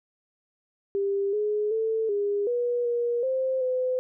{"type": "tone with pitch steps", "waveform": "sine", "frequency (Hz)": [397.4, 420.3, 444.3, 407, 483.8, 476.6, 523, 509], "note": ["G4", "G#4", "A4", "G#4", "B4", "A#4", "C5", "C5"], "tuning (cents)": [24, 21, 17, -35, -36, 38, -1, -48], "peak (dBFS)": -23, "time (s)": [0.95, 3.99], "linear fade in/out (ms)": 0, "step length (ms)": 380, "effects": []}